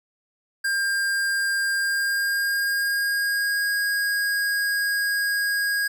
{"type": "tone with pitch glide", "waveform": "square", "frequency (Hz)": [1601, 1638.4], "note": ["G6", "G#6"], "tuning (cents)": [36, -24], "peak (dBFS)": -22, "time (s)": [0.64, 5.88], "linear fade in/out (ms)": 10, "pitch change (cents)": 40, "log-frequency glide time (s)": [1.74, 3.71], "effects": []}